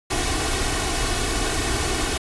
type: noise with comb filter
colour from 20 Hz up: pink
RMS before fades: -23 dBFS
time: 0.1-2.18 s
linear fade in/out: 10 ms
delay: 2.7 ms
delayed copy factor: +0.65
effects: resampled to 24000 Hz